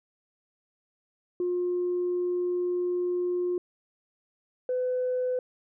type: tone pair in turn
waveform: sine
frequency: 356.3 / 503.9 Hz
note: F4 / B4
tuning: +35 / +35 cents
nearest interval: tritone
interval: 600 cents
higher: second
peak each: -24 dBFS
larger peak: neither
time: 1.4-3.58 / 4.69-5.39 s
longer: first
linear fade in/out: 2 ms
effects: tanh soft clip ceiling -21 dBFS